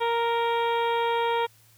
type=harmonic tone; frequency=466.2 Hz; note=A#4; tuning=in tune; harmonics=1 / 2 / 3 / 4 / 5 / 6 / 7 / 8; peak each=-26 / -25 / -36 / -38 / -37 / -44 / -38 / -43 dBFS; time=0-1.47 s; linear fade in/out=20 ms; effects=added 111 Hz sine -59 dBFS peak until 1.77 s + white hiss -59 dBFS RMS until 1.77 s